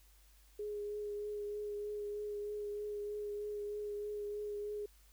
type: tone with vibrato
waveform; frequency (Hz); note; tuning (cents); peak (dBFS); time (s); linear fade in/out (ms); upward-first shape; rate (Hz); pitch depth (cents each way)
sine; 415.3; G#4; 0; -38; 0.59-4.86; 5; triangle; 3.2; 18
effects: added 50 Hz sine -62 dBFS peak until 5.12 s + white hiss -68 dBFS RMS until 5.12 s